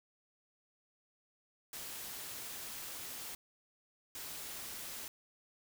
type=noise bursts at uneven times; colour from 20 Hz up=white; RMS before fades=-45 dBFS; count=2; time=1.73-3.35 / 4.15-5.08 s; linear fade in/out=2 ms; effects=none